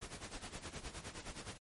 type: noise with tremolo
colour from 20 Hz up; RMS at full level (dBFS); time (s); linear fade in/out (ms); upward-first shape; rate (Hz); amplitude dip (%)
pink; -45; 0.01-1.58; 20; sine; 9.6; 75
effects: MP3 48 kbps